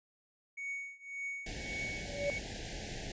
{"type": "tone with tremolo", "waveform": "triangle", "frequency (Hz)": 2230, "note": "C#7", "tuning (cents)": 10, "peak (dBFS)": -34, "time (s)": [0.57, 2.39], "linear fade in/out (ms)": 10, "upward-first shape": "triangle", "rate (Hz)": 1.8, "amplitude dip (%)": 95}
{"type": "band-stop noise", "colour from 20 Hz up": "pink", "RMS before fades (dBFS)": -42, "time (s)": [1.46, 3.12], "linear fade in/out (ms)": 5, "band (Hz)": [840, 1600], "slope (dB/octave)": 96}
{"type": "tone with exponential growth", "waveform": "sine", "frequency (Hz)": 572, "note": "D5", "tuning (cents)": -46, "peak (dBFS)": -28, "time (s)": [1.89, 2.3], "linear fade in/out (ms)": 0, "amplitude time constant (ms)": 89}
{"effects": ["resampled to 16000 Hz"]}